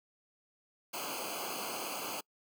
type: noise with comb filter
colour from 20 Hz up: pink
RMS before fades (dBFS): -39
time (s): 0.93-2.21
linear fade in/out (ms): 10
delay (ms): 0.54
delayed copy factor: -1
effects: noise-tail reverb RT60 0.1 s tail -26 dB re dry + high-pass 200 Hz 12 dB/octave